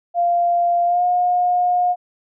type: tone with pitch glide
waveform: sine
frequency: 695 to 716.2 Hz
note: F5 to F5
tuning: -9 to +43 cents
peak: -14 dBFS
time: 0.14-1.96 s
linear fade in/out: 50 ms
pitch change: +52 cents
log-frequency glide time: 0.85-1.04 s
effects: none